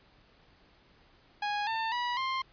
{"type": "tone with pitch steps", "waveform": "sawtooth", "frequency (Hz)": [827, 896.7, 972.2, 1054.1], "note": ["G#5", "A5", "B5", "C6"], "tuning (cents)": [-8, 33, -28, 13], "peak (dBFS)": -26, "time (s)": [1.42, 2.42], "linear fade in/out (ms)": 5, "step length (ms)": 250, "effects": ["pink hiss -62 dBFS RMS until 2.52 s", "resampled to 11025 Hz"]}